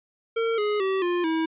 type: tone with pitch steps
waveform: square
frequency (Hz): 456.1 / 418.2 / 383.5 / 351.7 / 322.5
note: A#4 / G#4 / G4 / F4 / E4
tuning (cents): -38 / +12 / -38 / +12 / -38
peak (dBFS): -23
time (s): 0.36-1.46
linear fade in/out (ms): 10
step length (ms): 220
effects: resampled to 8000 Hz

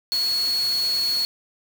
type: tone in noise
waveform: sine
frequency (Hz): 4358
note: C#8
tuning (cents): -30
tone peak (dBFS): -20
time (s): 0.12-1.25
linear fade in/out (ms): 0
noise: white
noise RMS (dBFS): -34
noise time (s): 0.12-1.25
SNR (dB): +11
effects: none

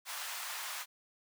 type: high-pass noise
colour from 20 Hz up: pink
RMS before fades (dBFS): -41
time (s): 0.05-0.86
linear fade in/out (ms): 50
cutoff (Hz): 870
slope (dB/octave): 24
effects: none

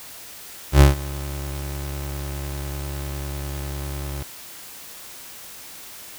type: tone with ADSR envelope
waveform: 30% pulse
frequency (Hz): 70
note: C#2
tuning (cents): +18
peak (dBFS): -4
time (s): 0.72-4.23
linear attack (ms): 88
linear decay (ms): 140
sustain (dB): -21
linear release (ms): 4
effects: white hiss -40 dBFS RMS until 6.18 s

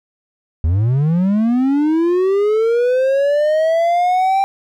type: linear sweep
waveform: triangle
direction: up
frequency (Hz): 75 to 789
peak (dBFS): -10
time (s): 0.64-4.44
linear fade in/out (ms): 0
effects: none

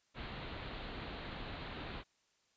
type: low-pass noise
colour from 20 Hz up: pink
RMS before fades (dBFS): -45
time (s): 0.14-2.04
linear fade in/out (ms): 50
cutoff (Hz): 4300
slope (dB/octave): 96
effects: white hiss -75 dBFS RMS until 2.56 s + resampled to 16000 Hz

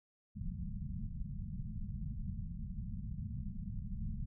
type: low-pass noise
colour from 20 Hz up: pink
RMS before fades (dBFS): -41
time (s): 0.35-4.26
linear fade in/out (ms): 20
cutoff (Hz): 220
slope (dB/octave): 96
effects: none

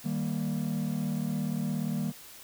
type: chord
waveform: triangle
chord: Eb major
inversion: none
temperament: equal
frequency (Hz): 155.56 / 196 / 233.1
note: Eb3 / G3 / Bb3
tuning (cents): 0 / 0 / 0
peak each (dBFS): -30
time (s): 0.04-2.12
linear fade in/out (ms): 20
effects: tanh soft clip ceiling -22 dBFS + white hiss -49 dBFS RMS until 2.43 s

